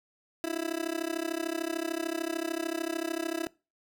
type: tone with amplitude modulation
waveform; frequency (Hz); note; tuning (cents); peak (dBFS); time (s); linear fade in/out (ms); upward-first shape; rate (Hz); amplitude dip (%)
30% pulse; 330; E4; +2; -24; 0.44-3.47; 0; sine; 33.4; 95
effects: noise-tail reverb RT60 0.3 s tail -23 dB re dry